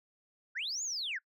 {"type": "linear two-way sweep", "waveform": "sine", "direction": "up then down", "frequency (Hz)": [1400, 7040, 1400], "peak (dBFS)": -33, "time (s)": [0.55, 1.19], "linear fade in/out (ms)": 20, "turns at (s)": 0.83, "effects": ["noise-tail reverb RT60 0.1 s tail -24 dB re dry", "tanh soft clip ceiling -29 dBFS"]}